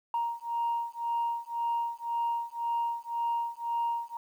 sine beating tone pair, 935 / 936.9 Hz, A#5 / A#5, +5 / +8 cents, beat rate 1.9 Hz, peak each -31 dBFS, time 0.14-4.17 s, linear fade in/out 2 ms, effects tanh soft clip ceiling -23 dBFS + 10-bit

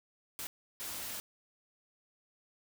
white noise bursts at uneven times, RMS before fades -41 dBFS, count 2, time 0.39-0.47 / 0.8-1.2 s, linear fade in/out 0 ms, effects none

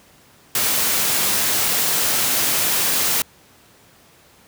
white noise, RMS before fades -19 dBFS, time 0.55-3.22 s, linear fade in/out 2 ms, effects pink hiss -51 dBFS RMS until 4.47 s + high-pass 80 Hz 12 dB/octave

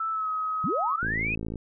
sine tone with pitch glide, 1318.5 to 1269.9 Hz, E6 to D#6, 0 to +35 cents, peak -26 dBFS, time 0-0.98 s, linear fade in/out 5 ms, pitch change -65 cents, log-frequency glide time 0.11-0.29 s
sine linear sweep, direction up, 130.81 to 2579 Hz, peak -26 dBFS, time 0.64-1.35 s, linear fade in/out 2 ms
click train, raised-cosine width 3 ms, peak -21 dBFS, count 30, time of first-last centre 1.03-1.557 s, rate 55 Hz
effects none

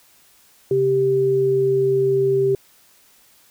sine tone pair together, 135.35 / 392 Hz, C#3 / G4, -41 / 0 cents, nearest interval octave + tritone, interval 1841 cents, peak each -25 / -15 dBFS, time 0.71-2.55 s, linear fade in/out 2 ms, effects white hiss -54 dBFS RMS until 3.5 s

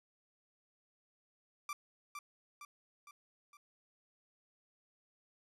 30% pulse tone with echo, 1174.7 Hz, D6, in tune, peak -36 dBFS, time 1.69-1.73 s, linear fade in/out 2 ms, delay 460 ms, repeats 4, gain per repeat -5 dB, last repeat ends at 3.57 s, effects resampled to 32000 Hz

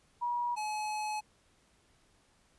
sine / square tone pair in turn, 962 / 851.5 Hz, B5 / G#5, -46 / +43 cents, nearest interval major second, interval 211 cents, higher first, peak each -30 / -34 dBFS, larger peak first, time 0.21-0.56 / 0.56-1.21 s, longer second, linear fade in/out 20 ms, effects pink hiss -68 dBFS RMS until 2.58 s + resampled to 24000 Hz

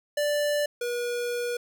square tone pair in turn, 587.3 / 482.1 Hz, D5 / B4, 0 / -42 cents, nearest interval minor third, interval 342 cents, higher first, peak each -24 / -28 dBFS, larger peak first, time 0.17-0.66 / 0.81-1.57 s, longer second, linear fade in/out 5 ms, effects none

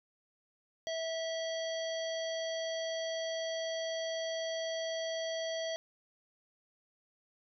harmonic tone, 652 Hz, E5, 19 cents flat, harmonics 1 / 3 / 5 / 7 / 9, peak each -35 / -45 / -43 / -47 / -49 dBFS, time 0.87-5.76 s, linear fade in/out 0 ms, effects none

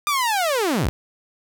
sawtooth linear sweep, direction down, 1218 to 37.32 Hz, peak -15 dBFS, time 0.07-0.89 s, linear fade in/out 0 ms, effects none

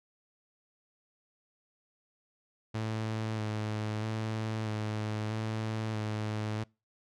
sawtooth tone with vibrato, 108.7 Hz, A2, 21 cents flat, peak -28 dBFS, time 2.74-6.64 s, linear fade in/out 10 ms, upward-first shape square, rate 0.78 Hz, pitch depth 22 cents each way, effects noise-tail reverb RT60 0.3 s tail -26 dB re dry + low-pass 6000 Hz 12 dB/octave

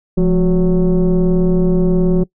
sine tone with frequency modulation, 174.61 Hz, F3, in tune, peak -8 dBFS, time 0.17-2.24 s, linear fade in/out 10 ms, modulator 194 Hz, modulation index 1.1, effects noise-tail reverb RT60 0.1 s tail -22 dB re dry + tanh soft clip ceiling -7 dBFS

